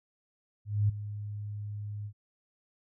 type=tone with ADSR envelope; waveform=sine; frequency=103.83 Hz; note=G#2; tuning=in tune; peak=-21 dBFS; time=0.65-2.13 s; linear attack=240 ms; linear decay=11 ms; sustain=-14 dB; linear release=72 ms; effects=none